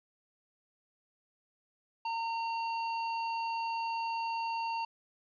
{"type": "tone", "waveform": "square", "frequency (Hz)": 915, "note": "A#5", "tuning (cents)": -32, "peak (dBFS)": -33, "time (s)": [2.05, 4.85], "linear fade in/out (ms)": 5, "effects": ["resampled to 11025 Hz", "11-bit"]}